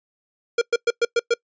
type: tone bursts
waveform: square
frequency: 470 Hz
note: A#4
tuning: 14 cents sharp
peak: -16 dBFS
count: 6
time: 0.58-1.34 s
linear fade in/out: 5 ms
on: 35 ms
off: 110 ms
effects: noise-tail reverb RT60 0.1 s tail -25 dB re dry + resampled to 16000 Hz